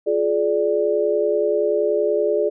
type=chord; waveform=sine; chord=D diminished; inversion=first; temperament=just; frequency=352.4 / 422.9 / 587.3 Hz; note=F4 / Ab4 / D5; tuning=+16 / +31 / 0 cents; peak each=-24 / -19 / -21 dBFS; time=0.06-2.5 s; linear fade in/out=20 ms; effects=none